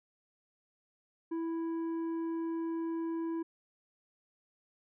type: tone with tanh clipping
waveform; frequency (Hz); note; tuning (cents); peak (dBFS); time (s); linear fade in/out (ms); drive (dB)
sine; 329.7; E4; 0; -34; 1.31-3.43; 10; 7
effects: none